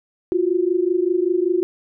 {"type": "tone pair together", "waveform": "sine", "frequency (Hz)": [344.8, 370], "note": ["F4", "F#4"], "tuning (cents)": [-22, 0], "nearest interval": "minor second", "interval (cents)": 122, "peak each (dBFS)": -19, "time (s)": [0.32, 1.63], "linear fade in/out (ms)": 0, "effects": []}